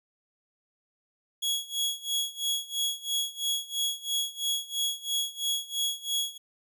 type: tone with tremolo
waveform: sawtooth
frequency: 3337 Hz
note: G#7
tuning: 8 cents sharp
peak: -22 dBFS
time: 1.42-6.38 s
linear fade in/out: 10 ms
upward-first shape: sine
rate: 3 Hz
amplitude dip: 90%
effects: none